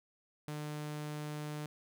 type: tone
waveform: sawtooth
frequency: 150 Hz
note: D3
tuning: 37 cents sharp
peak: -35 dBFS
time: 0.48-1.66 s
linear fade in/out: 0 ms
effects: none